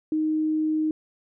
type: tone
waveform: sine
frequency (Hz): 311.1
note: D#4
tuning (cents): 0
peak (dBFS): -21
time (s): 0.12-0.91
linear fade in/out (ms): 2
effects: none